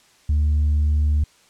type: tone with tanh clipping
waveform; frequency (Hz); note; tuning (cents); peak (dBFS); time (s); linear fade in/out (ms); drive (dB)
sine; 74.8; D2; +32; -16; 0.29-1.24; 5; 1
effects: white hiss -55 dBFS RMS until 1.49 s + low-pass 8000 Hz 12 dB/octave